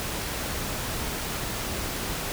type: noise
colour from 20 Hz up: pink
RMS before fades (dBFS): -31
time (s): 0-2.32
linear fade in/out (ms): 0
effects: none